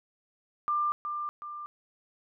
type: tone with echo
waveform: sine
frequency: 1192 Hz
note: D6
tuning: 25 cents sharp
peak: -25 dBFS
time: 0.68-0.92 s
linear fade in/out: 0 ms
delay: 370 ms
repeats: 2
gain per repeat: -6 dB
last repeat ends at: 1.66 s
effects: none